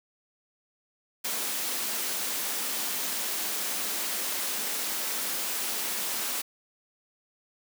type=high-pass noise; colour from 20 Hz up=white; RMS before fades=-31 dBFS; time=1.24-6.42 s; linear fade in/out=10 ms; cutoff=180 Hz; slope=96 dB/octave; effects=none